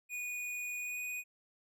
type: tone with pitch glide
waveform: square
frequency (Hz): 2463 to 2479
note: D#7 to D#7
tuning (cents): -18 to -7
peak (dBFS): -38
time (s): 0.09-1.24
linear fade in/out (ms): 50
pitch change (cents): +11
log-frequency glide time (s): 0.79-0.98
effects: none